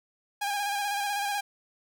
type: tone with vibrato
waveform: sawtooth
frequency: 812 Hz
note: G#5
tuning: 39 cents flat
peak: -24 dBFS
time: 0.41-1.41 s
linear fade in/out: 10 ms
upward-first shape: square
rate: 16 Hz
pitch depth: 30 cents each way
effects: none